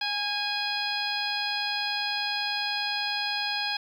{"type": "harmonic tone with a mistuned harmonic", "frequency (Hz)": 830, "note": "G#5", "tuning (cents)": -1, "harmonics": [1, 2, 3, 4, 5, 6], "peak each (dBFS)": [-34, -34, -34, -34, -34, -34], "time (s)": [0.01, 3.77], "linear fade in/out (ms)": 5, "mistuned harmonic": 2, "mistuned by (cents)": -28, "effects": ["9-bit"]}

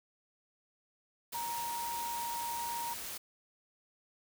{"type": "tone in noise", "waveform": "sine", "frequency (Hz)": 940, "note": "A#5", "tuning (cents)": 14, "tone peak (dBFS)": -36, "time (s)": [1.34, 2.94], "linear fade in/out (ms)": 10, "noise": "white", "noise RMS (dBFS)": -42, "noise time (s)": [1.32, 3.18], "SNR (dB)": 3, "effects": []}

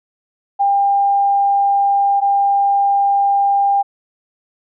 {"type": "tone pair in turn", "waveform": "sine", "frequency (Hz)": [799, 799], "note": ["G5", "G5"], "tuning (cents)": [33, 33], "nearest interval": "unison", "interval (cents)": 0, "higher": "neither", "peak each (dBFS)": -11, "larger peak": "neither", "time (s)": [[0.59, 2.21], [2.21, 3.83]], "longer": "neither", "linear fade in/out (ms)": 20, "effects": []}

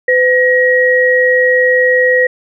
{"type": "tone pair together", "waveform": "sine", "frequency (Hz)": [505, 1897.3], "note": ["B4", "A#6"], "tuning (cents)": [39, 30], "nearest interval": "octave + major seventh", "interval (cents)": 2291, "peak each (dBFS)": -10, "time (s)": [0.08, 2.27], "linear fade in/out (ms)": 5, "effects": []}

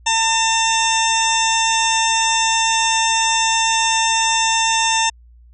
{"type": "harmonic tone with a mistuned harmonic", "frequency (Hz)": 901, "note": "A5", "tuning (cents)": 41, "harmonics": [1, 2, 3, 4, 6, 7, 8, 9], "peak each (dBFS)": [-18, -25, -22, -22, -26, -24, -26, -28], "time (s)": [0.06, 5.1], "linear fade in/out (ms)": 10, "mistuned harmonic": 9, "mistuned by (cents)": -36, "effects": ["added 59 Hz sine -43 dBFS peak until 5.53 s"]}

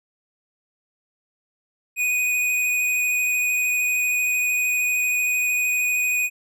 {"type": "tone with vibrato", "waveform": "square", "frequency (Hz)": 2484, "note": "D#7", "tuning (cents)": -3, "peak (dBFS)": -20, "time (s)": [1.96, 6.3], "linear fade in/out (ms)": 50, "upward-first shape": "square", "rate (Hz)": 13, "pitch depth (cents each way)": 9, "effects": []}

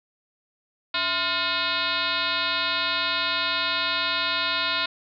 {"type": "tone with frequency modulation", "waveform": "sine", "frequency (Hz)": 2541, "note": "D#7", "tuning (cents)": 36, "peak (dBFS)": -22, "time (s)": [0.94, 4.86], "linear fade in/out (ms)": 5, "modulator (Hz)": 376, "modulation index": 4.5, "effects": []}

